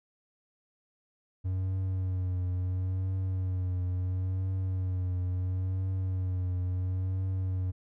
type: tone with vibrato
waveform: triangle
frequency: 92.5 Hz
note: F#2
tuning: in tune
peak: -26 dBFS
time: 1.44-7.72 s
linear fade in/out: 20 ms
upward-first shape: triangle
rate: 0.73 Hz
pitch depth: 42 cents each way
effects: none